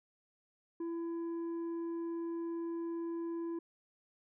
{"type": "tone with tanh clipping", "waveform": "sine", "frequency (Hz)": 335.3, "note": "E4", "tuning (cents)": 30, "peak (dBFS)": -37, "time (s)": [0.8, 3.59], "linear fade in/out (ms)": 5, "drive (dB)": 5, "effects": []}